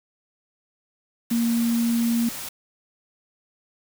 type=tone in noise; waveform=sine; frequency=233.1 Hz; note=A#3; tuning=in tune; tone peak=-19 dBFS; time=1.31-2.29 s; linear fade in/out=5 ms; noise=white; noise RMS=-34 dBFS; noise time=1.3-2.49 s; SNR=+12 dB; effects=none